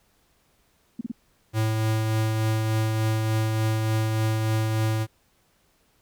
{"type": "tone bursts", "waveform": "sine", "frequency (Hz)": 233.1, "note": "A#3", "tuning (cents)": 0, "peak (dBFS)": -26, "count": 3, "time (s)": [0.99, 1.117], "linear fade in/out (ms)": 5, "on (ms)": 21, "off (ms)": 32}
{"type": "tone with tremolo", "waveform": "square", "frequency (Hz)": 110, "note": "A2", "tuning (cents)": 0, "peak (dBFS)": -21, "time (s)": [1.53, 5.07], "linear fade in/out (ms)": 50, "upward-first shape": "triangle", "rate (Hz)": 3.4, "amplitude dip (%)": 30}
{"effects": ["pink hiss -65 dBFS RMS until 6.01 s"]}